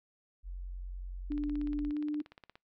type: tone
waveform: sine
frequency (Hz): 45.15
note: F#1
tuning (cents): -42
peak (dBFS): -38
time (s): 0.43-1.93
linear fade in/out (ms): 50
type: tone with pitch glide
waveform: sine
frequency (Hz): 293.7 to 298.7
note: D4 to D4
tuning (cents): 0 to +29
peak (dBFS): -31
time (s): 1.3-2.22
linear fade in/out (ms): 10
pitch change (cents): +29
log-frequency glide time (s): 1.9-1.97
type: click train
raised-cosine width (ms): 0.3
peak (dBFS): -35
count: 22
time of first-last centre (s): 1.32-2.555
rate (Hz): 17
effects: noise-tail reverb RT60 0.2 s tail -26 dB re dry